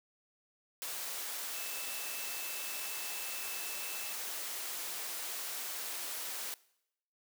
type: tone in noise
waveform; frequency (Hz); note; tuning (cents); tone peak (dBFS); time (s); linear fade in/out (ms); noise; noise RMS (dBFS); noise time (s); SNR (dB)
sine; 2637; E7; 0; -48; 1.54-4.13; 0; white; -40; 0.82-6.54; -11
effects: noise-tail reverb RT60 0.8 s tail -22 dB re dry + high-pass 400 Hz 12 dB/octave